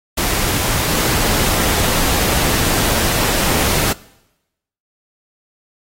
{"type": "noise", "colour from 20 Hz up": "pink", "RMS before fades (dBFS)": -17, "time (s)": [0.17, 3.93], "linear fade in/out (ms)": 10, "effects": ["noise-tail reverb RT60 0.9 s tail -21 dB re dry", "AAC 48 kbps"]}